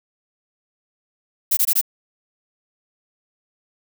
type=noise bursts; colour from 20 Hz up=violet; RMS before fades=-17 dBFS; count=4; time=1.51-1.814 s; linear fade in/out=10 ms; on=61 ms; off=20 ms; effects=none